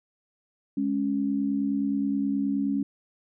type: tone pair together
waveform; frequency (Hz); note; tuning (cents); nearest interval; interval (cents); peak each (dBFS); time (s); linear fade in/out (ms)
sine; 207.7 / 277.2; G#3 / C#4; 0 / 0; perfect fourth; 500; -28 / -25; 0.77-2.83; 5
effects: none